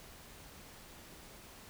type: silence
effects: pink hiss -54 dBFS RMS until 1.69 s